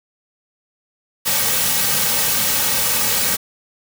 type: noise with comb filter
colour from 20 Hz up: white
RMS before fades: -18 dBFS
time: 1.25-3.37 s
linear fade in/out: 20 ms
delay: 2.9 ms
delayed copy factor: -0.8
effects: none